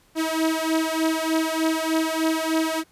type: beating tone pair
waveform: sawtooth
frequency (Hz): 318.8 / 322.1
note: D#4 / E4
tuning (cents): +42 / -40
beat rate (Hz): 3.3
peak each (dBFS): -20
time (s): 0.15-2.84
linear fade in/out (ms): 50
effects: pink hiss -59 dBFS RMS until 2.91 s + resampled to 32000 Hz